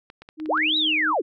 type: clicks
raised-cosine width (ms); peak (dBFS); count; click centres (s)
0.3; -26; 6; 0.101 / 0.22 / 0.289 / 0.4 / 0.459 / 0.576
type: tone with tremolo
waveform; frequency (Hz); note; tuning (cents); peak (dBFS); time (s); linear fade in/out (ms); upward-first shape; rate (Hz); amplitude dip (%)
sine; 311.1; D#4; 0; -27; 0.37-1.15; 50; triangle; 4.4; 35
type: linear two-way sweep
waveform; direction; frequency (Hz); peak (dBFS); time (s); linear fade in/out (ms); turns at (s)
sine; up then down; 255.6 to 3951 to 255.6; -19; 0.48-1.22; 20; 0.77
effects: none